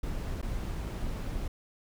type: noise with dropouts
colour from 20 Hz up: brown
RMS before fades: -34 dBFS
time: 0.03-1.48 s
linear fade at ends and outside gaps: 5 ms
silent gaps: 0.416-0.426 s
effects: none